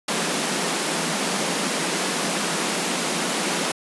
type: high-pass noise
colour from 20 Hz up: pink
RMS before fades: -24 dBFS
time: 0.08-3.72 s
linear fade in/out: 5 ms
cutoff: 160 Hz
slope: 96 dB/octave
effects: resampled to 24000 Hz